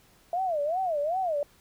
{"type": "tone with vibrato", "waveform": "sine", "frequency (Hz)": 663, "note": "E5", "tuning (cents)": 10, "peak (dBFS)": -25, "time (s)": [0.33, 1.43], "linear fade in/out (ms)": 2, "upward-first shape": "sine", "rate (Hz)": 2.6, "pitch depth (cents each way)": 250, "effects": ["pink hiss -60 dBFS RMS until 1.6 s"]}